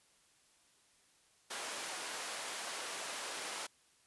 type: high-pass noise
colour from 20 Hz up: pink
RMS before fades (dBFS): -42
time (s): 1.5-3.67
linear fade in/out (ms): 10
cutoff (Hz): 610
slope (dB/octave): 12
effects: white hiss -69 dBFS RMS until 4.06 s + resampled to 24000 Hz